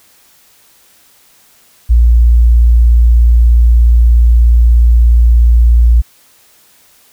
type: tone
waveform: sine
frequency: 58.4 Hz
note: A#1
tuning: 4 cents sharp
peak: -3 dBFS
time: 1.89-6.02 s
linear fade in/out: 20 ms
effects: white hiss -47 dBFS RMS until 7.12 s